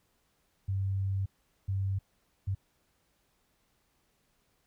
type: tone bursts at uneven times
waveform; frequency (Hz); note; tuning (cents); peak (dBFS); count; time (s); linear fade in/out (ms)
sine; 97; G2; -18; -28; 3; 0.68-1.26 / 1.68-1.99 / 2.47-2.55; 10
effects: pink hiss -73 dBFS RMS until 4.66 s